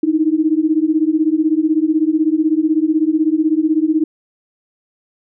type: beating tone pair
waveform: sine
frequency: 305.7 / 321.7 Hz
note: D#4 / E4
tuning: -30 / -42 cents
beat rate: 16 Hz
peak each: -15 dBFS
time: 0.03-4.04 s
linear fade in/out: 5 ms
effects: none